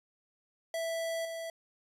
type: tone with level steps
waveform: square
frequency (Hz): 659.3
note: E5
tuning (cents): 0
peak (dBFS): -33 / -38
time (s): 0.74-1.5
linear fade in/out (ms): 2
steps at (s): 1.25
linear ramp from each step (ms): 2
effects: resampled to 32000 Hz